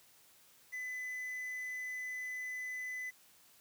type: tone with quantisation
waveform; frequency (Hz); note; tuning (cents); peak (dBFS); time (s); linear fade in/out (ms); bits
triangle; 2007; B6; +27; -37; 0.72-3.11; 20; 10
effects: white hiss -64 dBFS RMS until 3.6 s + high-pass 60 Hz 12 dB/octave